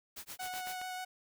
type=noise with tremolo; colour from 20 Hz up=white; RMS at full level=-44 dBFS; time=0.16-0.78 s; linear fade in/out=10 ms; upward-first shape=sine; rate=7.9 Hz; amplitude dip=100%
type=tone with vibrato; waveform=sawtooth; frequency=738 Hz; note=F#5; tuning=5 cents flat; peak=-35 dBFS; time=0.39-1.05 s; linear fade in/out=10 ms; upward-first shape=square; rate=6.8 Hz; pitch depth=8 cents each way
type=clicks; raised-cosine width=0.3 ms; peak=-31 dBFS; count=3; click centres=0.539 / 0.672 / 0.815 s
effects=none